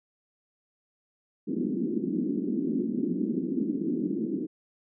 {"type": "band-pass noise", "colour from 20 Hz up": "white", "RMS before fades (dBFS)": -29, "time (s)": [1.47, 4.47], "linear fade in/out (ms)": 20, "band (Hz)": [190, 340], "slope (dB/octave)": 48, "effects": []}